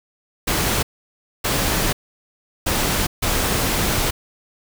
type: noise bursts at uneven times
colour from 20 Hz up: pink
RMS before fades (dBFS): -20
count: 4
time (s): 0.47-0.83 / 1.44-1.93 / 2.66-3.07 / 3.22-4.11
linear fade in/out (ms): 10
effects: none